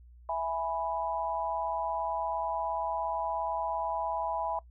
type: chord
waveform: sine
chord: E major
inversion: none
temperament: equal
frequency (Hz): 659.3 / 830.6 / 987.8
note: E5 / G#5 / B5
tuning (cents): 0 / 0 / 0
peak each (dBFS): -34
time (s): 0.29-4.59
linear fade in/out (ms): 2
effects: noise-tail reverb RT60 0.1 s tail -21 dB re dry + added 60 Hz sine -51 dBFS peak until 4.7 s